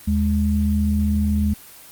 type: tone pair together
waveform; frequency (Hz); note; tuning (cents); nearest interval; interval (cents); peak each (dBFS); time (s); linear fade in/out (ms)
sine; 77.8 / 207.7; D#2 / G#3; 0 / 0; octave + perfect fourth; 1700; -19 / -19; 0.07-1.54; 10
effects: white hiss -43 dBFS RMS until 1.91 s + Opus 24 kbps

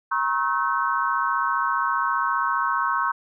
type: tone cluster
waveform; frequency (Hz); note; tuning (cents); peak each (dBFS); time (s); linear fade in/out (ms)
sine; 951 / 1086 / 1290 / 1525; A#5 / C#6 / E6 / G6; +34 / -36 / -38 / -48; -27 / -24 / -27 / -27; 0.11-3.12; 10
effects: none

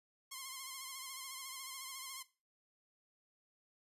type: tone with vibrato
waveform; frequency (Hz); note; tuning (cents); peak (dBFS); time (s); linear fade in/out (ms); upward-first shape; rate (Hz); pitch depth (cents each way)
5% pulse; 1059; C6; +21; -33; 0.31-2.23; 10; sine; 14; 55
effects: noise-tail reverb RT60 0.3 s tail -17 dB re dry + resampled to 32000 Hz

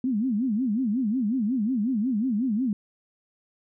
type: tone with vibrato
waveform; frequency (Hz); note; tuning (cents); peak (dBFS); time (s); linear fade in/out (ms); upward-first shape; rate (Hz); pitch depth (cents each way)
sine; 233.1; A#3; 0; -22; 0.04-2.73; 2; sine; 5.5; 250
effects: none

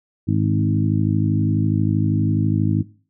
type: harmonic tone with a mistuned harmonic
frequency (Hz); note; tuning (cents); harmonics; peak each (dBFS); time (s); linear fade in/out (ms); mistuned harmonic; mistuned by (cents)
52.4; G#1; +16; 2 / 3 / 4 / 5 / 6; -20 / -22 / -23 / -24 / -25; 0.27-2.83; 20; 2; -21
effects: noise-tail reverb RT60 0.4 s tail -19 dB re dry

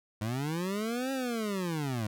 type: linear two-way sweep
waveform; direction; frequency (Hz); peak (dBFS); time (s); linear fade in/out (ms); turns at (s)
25% pulse; up then down; 102.3 to 271.6 to 102.3; -27; 0.21-2.07; 5; 1.12
effects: none

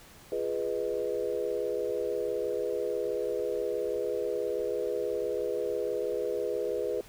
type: chord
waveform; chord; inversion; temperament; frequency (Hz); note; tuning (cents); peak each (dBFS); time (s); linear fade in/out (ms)
sine; F half-diminished seventh; none; equal; 349.2 / 415.3 / 493.9 / 622.3; F4 / Ab4 / Cb5 / Eb5; 0 / 0 / 0 / 0; -38 / -32 / -32 / -38; 0.32-7.01; 2
effects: pink hiss -53 dBFS RMS until 7.08 s

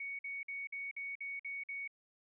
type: tone bursts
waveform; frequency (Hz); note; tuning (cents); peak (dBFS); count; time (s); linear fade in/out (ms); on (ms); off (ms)
sine; 2230; C#7; +10; -39; 8; 0-1.877; 5; 190; 51
effects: none

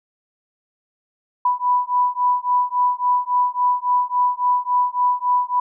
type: beating tone pair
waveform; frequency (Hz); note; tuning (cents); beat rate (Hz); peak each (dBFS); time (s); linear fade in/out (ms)
sine; 987 / 990.6; B5 / B5; -1 / +5; 3.6; -19; 1.45-5.6; 5
effects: none

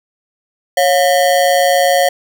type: ring-modulated tone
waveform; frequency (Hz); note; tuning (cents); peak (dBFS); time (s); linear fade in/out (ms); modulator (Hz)
square; 632; D#5; +27; -7; 0.77-2.09; 5; 79.7
effects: none

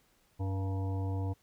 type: harmonic tone with a mistuned harmonic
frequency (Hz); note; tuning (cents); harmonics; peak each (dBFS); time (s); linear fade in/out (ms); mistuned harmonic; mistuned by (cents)
95.6; G2; -43; 1 / 3 / 5 / 7 / 9 / 10; -31 / -41 / -45 / -48 / -50 / -51; 0.39-1.34; 20; 7; +50
effects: pink hiss -69 dBFS RMS until 1.42 s

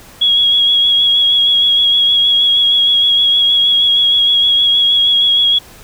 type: tone with vibrato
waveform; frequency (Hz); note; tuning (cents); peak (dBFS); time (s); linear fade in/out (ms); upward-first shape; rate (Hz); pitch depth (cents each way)
sine; 3322; G#7; 0; -8; 0.21-5.59; 10; sine; 6.4; 23
effects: pink hiss -39 dBFS RMS until 5.83 s

